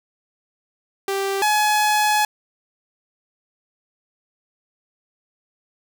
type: tone pair in turn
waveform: sawtooth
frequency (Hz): 392 / 845.6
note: G4 / G#5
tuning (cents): 0 / +31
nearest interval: octave + minor second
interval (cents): 1331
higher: second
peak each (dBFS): -17 / -12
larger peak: second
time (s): 1.08-1.42 / 1.42-2.25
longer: second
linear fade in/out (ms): 2
effects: none